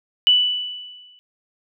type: tone with exponential decay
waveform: sine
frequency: 2971 Hz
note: F#7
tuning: 6 cents sharp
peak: -9 dBFS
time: 0.27-1.19 s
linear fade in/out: 0 ms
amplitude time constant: 200 ms
effects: none